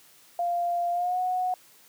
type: tone with pitch glide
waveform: sine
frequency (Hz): 696 to 734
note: F5 to F#5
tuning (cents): -6 to -14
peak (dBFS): -24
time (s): 0.39-1.54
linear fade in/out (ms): 2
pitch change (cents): +92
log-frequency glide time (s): 0.92-1.19
effects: white hiss -56 dBFS RMS until 1.88 s + high-pass 100 Hz 12 dB/octave